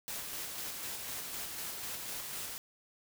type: noise with tremolo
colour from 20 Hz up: white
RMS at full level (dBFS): -40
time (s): 0.08-2.58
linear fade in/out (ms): 0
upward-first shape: square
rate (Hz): 4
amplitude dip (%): 25
effects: none